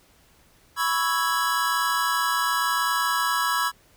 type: chord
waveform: square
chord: C# minor seventh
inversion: third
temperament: equal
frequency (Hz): 987.8 / 1108.7 / 1318.5 / 1661.2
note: B5 / C#6 / E6 / G#6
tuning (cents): 0 / 0 / 0 / 0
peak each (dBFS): -28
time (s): 0.76-3.72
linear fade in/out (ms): 50
effects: pink hiss -58 dBFS RMS until 3.96 s